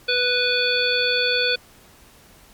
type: harmonic tone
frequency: 493.9 Hz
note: B4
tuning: in tune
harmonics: 1 / 3 / 5 / 7 / 9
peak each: -24 / -24 / -24 / -24 / -24 dBFS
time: 0.08-1.56 s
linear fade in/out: 10 ms
effects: pink hiss -50 dBFS RMS until 2.53 s + MP3 96 kbps